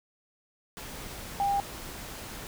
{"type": "tone in noise", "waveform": "sine", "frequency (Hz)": 800, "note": "G5", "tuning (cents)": 35, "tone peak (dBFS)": -24, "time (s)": [1.4, 1.6], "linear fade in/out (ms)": 0, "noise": "pink", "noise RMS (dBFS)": -41, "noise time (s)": [0.77, 2.47], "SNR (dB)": 14, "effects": []}